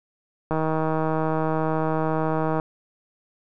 click train, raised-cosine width 1 ms, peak -11 dBFS, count 331, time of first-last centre 0.51-2.599 s, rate 158 Hz, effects none

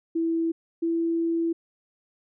sine tone pair in turn, 329.6 / 332.7 Hz, E4 / E4, 0 / +16 cents, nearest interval unison, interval 16 cents, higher second, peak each -22 dBFS, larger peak neither, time 0.15-0.52 / 0.82-1.53 s, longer second, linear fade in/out 10 ms, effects none

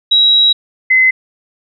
sine tone pair in turn, 3860 / 2045 Hz, B7 / C7, -40 / -40 cents, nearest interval major seventh, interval 1100 cents, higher first, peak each -6 dBFS, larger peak neither, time 0.11-0.53 / 0.9-1.11 s, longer first, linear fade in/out 10 ms, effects none

